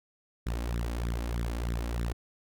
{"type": "tone with flanger", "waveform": "sawtooth", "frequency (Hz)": 58.27, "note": "A#1", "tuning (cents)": 0, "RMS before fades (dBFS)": -32, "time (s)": [0.46, 2.13], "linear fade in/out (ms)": 10, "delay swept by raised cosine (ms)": [0.53, 3.73], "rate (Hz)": 3.2, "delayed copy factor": 0.75, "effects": []}